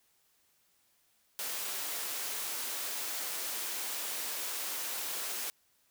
white high-pass noise, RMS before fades -37 dBFS, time 1.39-5.5 s, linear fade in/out 0 ms, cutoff 340 Hz, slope 12 dB/octave, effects white hiss -71 dBFS RMS until 5.9 s

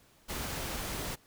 pink noise, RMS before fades -37 dBFS, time 0.28-1.16 s, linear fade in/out 20 ms, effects pink hiss -63 dBFS RMS until 1.26 s

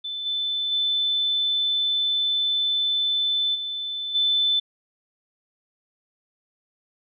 sine tone with level steps, 3520 Hz, A7, in tune, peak -28 / -23 / -20 / -27 / -18 dBFS, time 0.04-4.6 s, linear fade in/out 10 ms, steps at 0.25 / 0.71 / 3.54 / 4.14 s, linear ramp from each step 20 ms, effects none

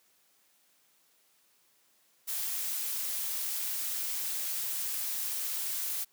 blue noise, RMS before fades -34 dBFS, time 2.27-6.05 s, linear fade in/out 20 ms, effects white hiss -68 dBFS RMS until 6.12 s + high-pass 150 Hz 12 dB/octave

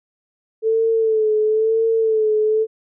sine tone with vibrato, 440 Hz, A4, in tune, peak -14 dBFS, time 0.62-2.67 s, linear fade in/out 50 ms, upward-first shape sine, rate 1 Hz, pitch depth 46 cents each way, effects none

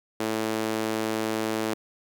sawtooth tone with high-pass filter, 110 Hz, A2, in tune, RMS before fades -28 dBFS, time 0.2-1.74 s, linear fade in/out 5 ms, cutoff 320 Hz, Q 1.4, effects none

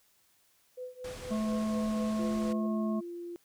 sine tone with tremolo, 503 Hz, B4, 32 cents sharp, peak -36 dBFS, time 0.77-2.67 s, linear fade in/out 10 ms, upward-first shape triangle, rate 4.2 Hz, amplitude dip 95%
pink low-pass noise, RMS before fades -46 dBFS, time 1.04-2.53 s, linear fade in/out 5 ms, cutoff 10000 Hz, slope 24 dB/octave
harmonic tone, 216.7 Hz, A3, 26 cents flat, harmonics 1 / 3 / 5, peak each -29 / -39 / -43 dBFS, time 1.3-3.01 s, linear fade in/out 20 ms
sine tone, 346 Hz, F4, 16 cents flat, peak -38 dBFS, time 2.19-3.36 s, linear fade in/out 0 ms
effects white hiss -68 dBFS RMS until 3.44 s

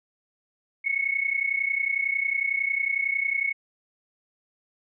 sine tone pair together, 2186 / 2217 Hz, C#7 / C#7, -25 / 0 cents, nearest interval unison, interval 25 cents, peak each -26 dBFS, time 0.84-3.53 s, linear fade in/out 20 ms, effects none

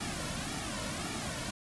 pink noise with flanger, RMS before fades -37 dBFS, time 0-1.51 s, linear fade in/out 10 ms, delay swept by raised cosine 1.9 to 2.51 ms, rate 1.8 Hz, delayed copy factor -0.7, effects resampled to 24000 Hz

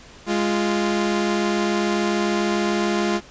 sawtooth tone pair together, 207.3 / 347.7 Hz, G#3 / F4, -3 / -8 cents, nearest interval major sixth, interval 895 cents, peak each -18 dBFS, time 0.26-3.21 s, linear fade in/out 50 ms, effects pink hiss -45 dBFS RMS until 3.3 s + resampled to 16000 Hz

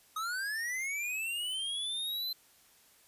square linear sweep, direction up, 1244.5 to 4098 Hz, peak -34 dBFS, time 0.16-2.33 s, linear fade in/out 5 ms, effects white hiss -63 dBFS RMS until 3.07 s + resampled to 32000 Hz

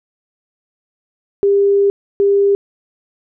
sine tone pair in turn, 400 / 400 Hz, G4 / G4, +35 / +35 cents, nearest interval unison, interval 0 cents, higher neither, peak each -9 dBFS, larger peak neither, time 1.43-1.9 / 2.2-2.55 s, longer first, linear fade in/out 0 ms, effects none

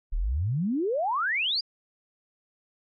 sine exponential sweep, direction up, 32.7 to 4978 Hz, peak -24 dBFS, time 0.12-1.61 s, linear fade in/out 10 ms, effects AAC 64 kbps

